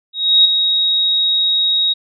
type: tone with ADSR envelope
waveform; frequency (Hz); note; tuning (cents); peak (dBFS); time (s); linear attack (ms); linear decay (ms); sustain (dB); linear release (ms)
sine; 3783; A#7; +25; -5; 0.13-1.94; 320; 8; -7; 19
effects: none